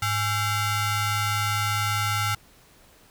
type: ring-modulated tone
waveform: sawtooth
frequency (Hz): 725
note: F#5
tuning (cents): -35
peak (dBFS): -16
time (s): 0.02-2.35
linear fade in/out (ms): 5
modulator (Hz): 620
effects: pink hiss -55 dBFS RMS until 3.1 s